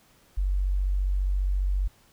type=tone; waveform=sine; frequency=47.39 Hz; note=F#1; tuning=42 cents sharp; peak=-22 dBFS; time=0.37-1.88 s; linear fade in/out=10 ms; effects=pink hiss -60 dBFS RMS until 2.12 s